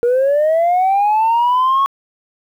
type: linear sweep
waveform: sine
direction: up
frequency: 469.1 to 1108.7 Hz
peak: -9 dBFS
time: 0.03-1.86 s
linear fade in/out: 0 ms
effects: tanh soft clip ceiling -9 dBFS + 8-bit